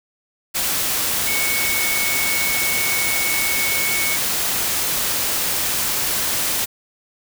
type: tone in noise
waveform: sine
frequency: 2217 Hz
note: C#7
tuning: in tune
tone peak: -22 dBFS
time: 1.26-4.17 s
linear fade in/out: 20 ms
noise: white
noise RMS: -21 dBFS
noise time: 0.54-6.66 s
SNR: -4 dB
effects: none